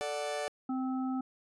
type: chord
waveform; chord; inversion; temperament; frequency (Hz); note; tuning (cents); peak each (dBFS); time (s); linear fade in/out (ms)
40% pulse; D major; second; equal; 440 / 587.3 / 740; A4 / D5 / F#5; 0 / 0 / 0; -39 / -35 / -38; 0.01-0.48; 0
type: harmonic tone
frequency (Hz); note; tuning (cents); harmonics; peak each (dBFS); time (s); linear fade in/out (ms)
260; C4; -11; 1 / 3 / 5; -31 / -41 / -45; 0.69-1.21; 5
effects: resampled to 24000 Hz